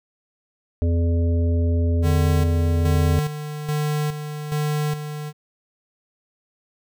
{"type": "harmonic tone", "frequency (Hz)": 84.5, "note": "E2", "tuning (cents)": 43, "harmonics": [1, 3, 5, 7], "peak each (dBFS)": [-17, -27, -31, -34], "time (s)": [0.82, 3.19], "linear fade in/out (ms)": 0}
{"type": "tone with tremolo", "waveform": "square", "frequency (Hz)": 150, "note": "D3", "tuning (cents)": 37, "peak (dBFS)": -21, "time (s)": [2.02, 5.33], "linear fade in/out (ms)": 50, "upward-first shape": "square", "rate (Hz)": 1.2, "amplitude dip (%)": 60}
{"effects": []}